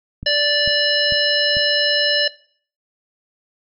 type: click train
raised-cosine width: 5 ms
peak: -18 dBFS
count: 4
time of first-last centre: 0.23-1.569 s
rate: 2.24 Hz
type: harmonic tone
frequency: 585 Hz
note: D5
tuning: 7 cents flat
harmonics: 1 / 3 / 5 / 7 / 9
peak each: -21 / -21 / -21 / -21 / -21 dBFS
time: 0.26-2.28 s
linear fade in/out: 5 ms
effects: noise-tail reverb RT60 0.5 s tail -20 dB re dry